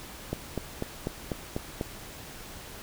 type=click train; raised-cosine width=2 ms; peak=-16 dBFS; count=7; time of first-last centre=0.33-1.811 s; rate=4.05 Hz; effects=pink hiss -44 dBFS RMS until 2.82 s